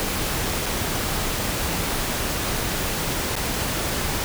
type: noise with dropouts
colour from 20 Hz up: pink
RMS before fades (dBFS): -25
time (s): 0-4.24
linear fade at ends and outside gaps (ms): 0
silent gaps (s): 0.659-0.663 / 3.355-3.364
effects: none